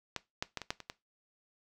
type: clicks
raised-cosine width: 0.2 ms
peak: -17 / -15 / -18 / -23 / -15 / -27 / -22 dBFS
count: 7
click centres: 0.163 / 0.425 / 0.573 / 0.617 / 0.705 / 0.803 / 0.899 s
effects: noise-tail reverb RT60 0.2 s tail -18 dB re dry